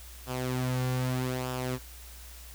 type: tone with flanger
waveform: sawtooth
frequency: 127.4 Hz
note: C3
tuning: 46 cents flat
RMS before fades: -31 dBFS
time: 0.26-1.79 s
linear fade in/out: 50 ms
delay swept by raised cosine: 0.47 to 3.17 ms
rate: 0.8 Hz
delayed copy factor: -0.55
effects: added 60 Hz sine -46 dBFS peak until 2.54 s + white hiss -50 dBFS RMS until 2.54 s